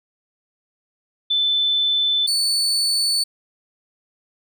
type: tone pair in turn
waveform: sine / 35% pulse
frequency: 3520 / 4476 Hz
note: A7 / C#8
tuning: 0 / +16 cents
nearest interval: major third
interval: 416 cents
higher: second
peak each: -16 dBFS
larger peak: neither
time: 1.3-2.27 / 2.27-3.24 s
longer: neither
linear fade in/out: 10 ms
effects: none